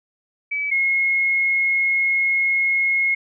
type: tone pair in turn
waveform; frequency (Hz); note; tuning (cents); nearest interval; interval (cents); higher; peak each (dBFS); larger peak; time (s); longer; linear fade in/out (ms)
sine; 2292 / 2163; D7 / C#7; -43 / -43; minor second; 100; first; -21 / -16; second; 0.51-0.71 / 0.71-3.15; second; 10
effects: none